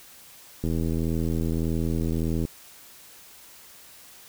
click train, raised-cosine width 3 ms, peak -15 dBFS, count 149, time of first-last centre 0.64-2.452 s, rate 81.7 Hz, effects white hiss -49 dBFS RMS until 4.28 s

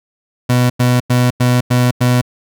30% pulse tone bursts, 123.9 Hz, B2, 6 cents sharp, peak -7 dBFS, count 6, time 0.49-2.215 s, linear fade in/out 10 ms, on 210 ms, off 93 ms, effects none

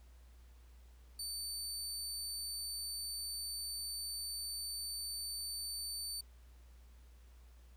25% pulse tone, 4555 Hz, C#8, 46 cents sharp, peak -35 dBFS, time 1.19-6.21 s, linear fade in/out 5 ms, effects added 60 Hz sine -56 dBFS peak until 7.76 s + pink hiss -70 dBFS RMS until 7.76 s

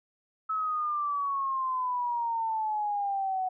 sine exponential sweep, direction down, 1300 to 740 Hz, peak -27 dBFS, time 0.49-3.49 s, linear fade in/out 10 ms, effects none

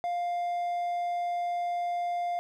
triangle tone, 701 Hz, F5, 6 cents sharp, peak -26 dBFS, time 0.04-2.39 s, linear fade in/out 0 ms, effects none

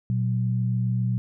sine tone pair together, 120 / 187.42 Hz, B2 / F#3, -49 / +23 cents, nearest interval minor sixth, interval 772 cents, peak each -22 / -28 dBFS, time 0.1-1.18 s, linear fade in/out 0 ms, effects none

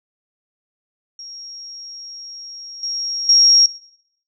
sine tone with level steps, 5588 Hz, F8, in tune, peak -32 / -21 / -8 dBFS, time 1.19-3.66 s, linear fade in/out 2 ms, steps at 2.83 / 3.29 s, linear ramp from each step 2 ms, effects noise-tail reverb RT60 0.7 s tail -20 dB re dry

